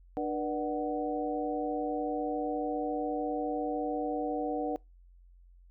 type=harmonic tone with a mistuned harmonic; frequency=149.1 Hz; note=D3; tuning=27 cents sharp; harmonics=2 / 3 / 4 / 5; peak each=-34 / -35 / -39 / -35 dBFS; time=0.17-4.76 s; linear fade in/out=0 ms; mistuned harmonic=3; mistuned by=+130 cents; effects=noise-tail reverb RT60 0.2 s tail -24 dB re dry + added 44 Hz sine -54 dBFS peak until 5.7 s